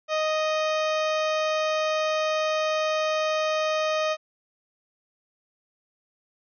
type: harmonic tone with a mistuned harmonic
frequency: 622.3 Hz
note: D#5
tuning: in tune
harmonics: 1 / 2 / 3 / 4 / 5 / 6 / 7 / 8 / 9 / 10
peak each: -24 / -29 / -36 / -34 / -38 / -39 / -45 / -44 / -45 / -44 dBFS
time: 0.08-4.17 s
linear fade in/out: 50 ms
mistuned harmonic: 9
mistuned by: -21 cents
effects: none